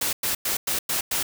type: noise bursts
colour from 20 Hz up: white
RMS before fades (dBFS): -25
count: 6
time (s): 0.01-1.23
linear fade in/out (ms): 5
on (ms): 120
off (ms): 100
effects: none